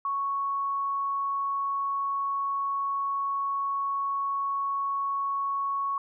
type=tone; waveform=sine; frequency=1108.7 Hz; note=C#6; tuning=in tune; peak=-26 dBFS; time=0.05-5.98 s; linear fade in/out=2 ms; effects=none